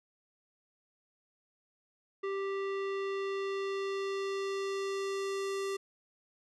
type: tone with low-pass filter sweep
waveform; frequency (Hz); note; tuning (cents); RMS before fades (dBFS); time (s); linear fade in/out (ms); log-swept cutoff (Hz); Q
square; 392; G4; 0; -35; 2.23-5.77; 10; 2200 to 8800; 0.98
effects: none